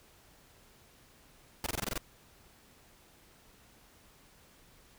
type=noise bursts; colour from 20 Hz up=pink; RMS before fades=-34 dBFS; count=8; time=1.64-1.979 s; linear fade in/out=2 ms; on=24 ms; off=21 ms; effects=pink hiss -61 dBFS RMS until 4.98 s